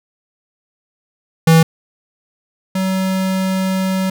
square tone pair in turn, 162.8 / 189.14 Hz, E3 / F#3, -21 / +38 cents, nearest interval minor third, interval 259 cents, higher second, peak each -7 / -16 dBFS, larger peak first, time 1.47-1.63 / 2.75-4.1 s, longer second, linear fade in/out 5 ms, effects none

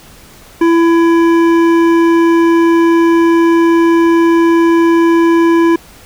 sine tone with hard clipping, 334.4 Hz, E4, 25 cents sharp, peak -8 dBFS, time 0.61-5.76 s, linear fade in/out 5 ms, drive 12 dB, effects pink hiss -39 dBFS RMS until 6.05 s

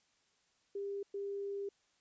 sine tone bursts at uneven times, 399.6 Hz, G4, 33 cents sharp, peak -37 dBFS, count 2, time 0.75-1.03 / 1.14-1.69 s, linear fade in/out 5 ms, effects white hiss -74 dBFS RMS until 2 s + resampled to 16000 Hz

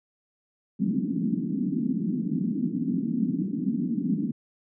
white band-pass noise, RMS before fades -27 dBFS, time 0.79-4.32 s, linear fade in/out 10 ms, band 170 to 280 Hz, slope 48 dB/octave, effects none

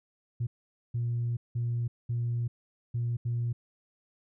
sine tone bursts at uneven times, 118.8 Hz, A#2, 33 cents sharp, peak -26 dBFS, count 6, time 0.4-0.47 / 0.94-1.37 / 1.55-1.88 / 2.09-2.48 / 2.94-3.17 / 3.25-3.53 s, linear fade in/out 10 ms, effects tanh soft clip ceiling -24 dBFS

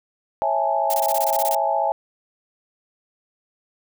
sine chord, A major seventh, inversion first, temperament just, 550 / 660 / 825 / 880 Hz, C#5 / E5 / G#5 / A5, -14 / +2 / -12 / 0 cents, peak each -27 / -23 / -22 / -25 dBFS, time 0.42-1.92 s, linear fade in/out 0 ms
blue noise bursts, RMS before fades -27 dBFS, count 11, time 0.9-1.548 s, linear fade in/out 0 ms, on 38 ms, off 23 ms
effects none

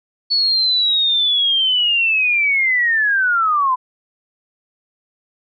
sine linear sweep, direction down, 4435 to 993 Hz, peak -13 dBFS, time 0.3-3.76 s, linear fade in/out 20 ms, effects none

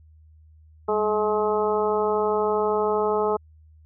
harmonic tone with a mistuned harmonic, 212.5 Hz, G#3, 40 cents sharp, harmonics 1 / 2 / 3 / 4 / 5 / 6, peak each -34 / -22 / -29 / -27 / -31 / -31 dBFS, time 0.88-3.37 s, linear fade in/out 10 ms, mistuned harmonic 1, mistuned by -97 cents, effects added 78 Hz sine -49 dBFS peak until 3.85 s

